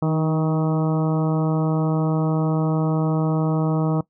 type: harmonic tone with a mistuned harmonic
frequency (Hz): 158.3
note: D#3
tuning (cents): +30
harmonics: 1 / 2 / 3 / 4 / 5 / 6 / 7 / 8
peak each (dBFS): -19 / -25 / -29 / -31 / -33 / -35 / -36 / -37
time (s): 0.02-4.01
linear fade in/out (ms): 5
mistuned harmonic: 2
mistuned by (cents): -26
effects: noise-tail reverb RT60 0.1 s tail -20 dB re dry